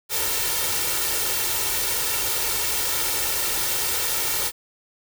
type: noise with comb filter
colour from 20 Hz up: white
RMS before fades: -24 dBFS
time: 0.09-4.52 s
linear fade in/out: 50 ms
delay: 2.2 ms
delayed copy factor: +0.65
effects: none